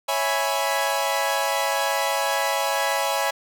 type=chord; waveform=sawtooth; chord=C# minor seventh; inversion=none; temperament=equal; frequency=554.4 / 659.3 / 830.6 / 987.8 Hz; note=C#5 / E5 / G#5 / B5; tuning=0 / 0 / 0 / 0 cents; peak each=-23 / -24 / -22 / -24 dBFS; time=0.08-3.31 s; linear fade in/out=10 ms; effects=none